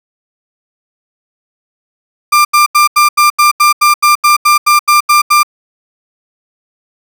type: tone bursts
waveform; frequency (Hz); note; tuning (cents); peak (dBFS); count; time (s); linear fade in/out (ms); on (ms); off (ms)
35% pulse; 1191; D6; +24; -3; 15; 2.32-5.432; 10; 130; 83
effects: none